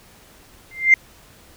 sine tone with exponential growth, 2093 Hz, C7, in tune, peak -4 dBFS, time 0.71-0.94 s, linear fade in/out 2 ms, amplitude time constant 50 ms, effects tanh soft clip ceiling -1 dBFS + pink hiss -49 dBFS RMS until 1.56 s

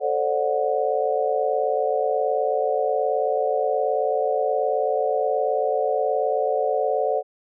sine chord, D dominant seventh, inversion second, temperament just, 440.5 / 528.6 / 587.3 / 734.2 Hz, A4 / C5 / D5 / F#5, +2 / +18 / 0 / -14 cents, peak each -25 dBFS, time 0-7.23 s, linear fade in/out 50 ms, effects none

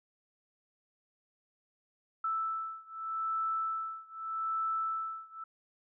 sine beating tone pair, 1318.5 / 1319.32 Hz, E6 / E6, 0 / +1 cents, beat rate 0.82 Hz, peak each -35 / -36 dBFS, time 2.24-5.44 s, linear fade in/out 5 ms, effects none

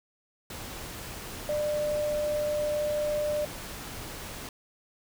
sine tone in noise, 597 Hz, D5, 28 cents sharp, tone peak -26 dBFS, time 1.49-3.45 s, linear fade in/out 2 ms, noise pink, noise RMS -40 dBFS, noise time 0.5-4.49 s, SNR +11 dB, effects none

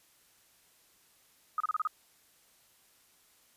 sine tone bursts, 1257 Hz, D#6, 17 cents sharp, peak -27 dBFS, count 6, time 1.58-1.873 s, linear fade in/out 2 ms, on 23 ms, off 31 ms, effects white hiss -65 dBFS RMS until 3.56 s + resampled to 32000 Hz

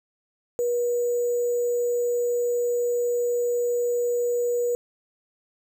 sine tone with sample-and-hold, 482.1 Hz, B4, 42 cents flat, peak -21 dBFS, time 0.59-4.75 s, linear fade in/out 0 ms, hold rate 7350 Hz, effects none

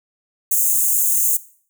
white high-pass noise, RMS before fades -17 dBFS, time 0.51-1.37 s, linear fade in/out 5 ms, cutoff 6400 Hz, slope 96 dB/octave, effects noise-tail reverb RT60 0.5 s tail -18 dB re dry

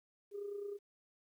sine tone with amplitude modulation, 406 Hz, G#4, 39 cents flat, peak -37 dBFS, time 0.31-0.79 s, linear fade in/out 50 ms, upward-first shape sine, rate 29.5 Hz, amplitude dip 55%, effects tanh soft clip ceiling -34 dBFS + 12-bit

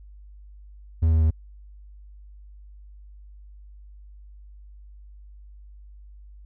triangle tone with pitch steps, 80.8 / 79.87 / 78.95 Hz, E2 / D#2 / D#2, -34 / +46 / +26 cents, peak -14 dBFS, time 1.02-1.308 s, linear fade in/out 10 ms, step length 96 ms, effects added 50 Hz sine -43 dBFS peak until 6.45 s

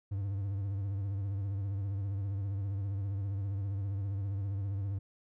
triangle tone with vibrato, 98.8 Hz, G2, 14 cents sharp, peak -30 dBFS, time 0.11-4.99 s, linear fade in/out 10 ms, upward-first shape triangle, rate 15 Hz, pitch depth 77 cents each way, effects none

